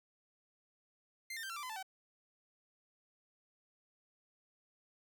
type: tone with pitch steps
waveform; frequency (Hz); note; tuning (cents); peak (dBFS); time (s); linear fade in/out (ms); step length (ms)
sawtooth; 2093 / 1811.6 / 1568 / 1357.1 / 1174.7 / 1016.7 / 880 / 761.7; C7 / A#6 / G6 / E6 / D6 / B5 / A5 / G5; 0 / -50 / 0 / +50 / 0 / +50 / 0 / -50; -38; 1.3-1.828; 5; 66
effects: none